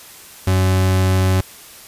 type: tone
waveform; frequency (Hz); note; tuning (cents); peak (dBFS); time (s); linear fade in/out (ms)
40% pulse; 93.7; F#2; +22; -12; 0.47-1.41; 5
effects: white hiss -40 dBFS RMS until 1.87 s + resampled to 32000 Hz